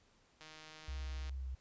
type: click train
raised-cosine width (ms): 0.2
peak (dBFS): -36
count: 139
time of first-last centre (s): 0.41-1.295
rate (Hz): 156
type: tone with vibrato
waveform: sine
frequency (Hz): 65.41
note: C2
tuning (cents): 0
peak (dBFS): -39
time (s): 0.88-1.55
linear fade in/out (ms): 5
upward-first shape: triangle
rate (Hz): 2.8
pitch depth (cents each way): 32
effects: pink hiss -70 dBFS RMS until 1.6 s + resampled to 16000 Hz